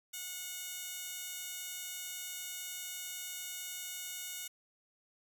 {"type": "tone with high-pass filter", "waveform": "15% pulse", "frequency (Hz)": 729, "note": "F#5", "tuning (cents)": -26, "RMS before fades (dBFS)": -43, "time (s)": [0.13, 4.48], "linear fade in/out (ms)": 10, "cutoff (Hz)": 4500, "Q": 0.75, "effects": []}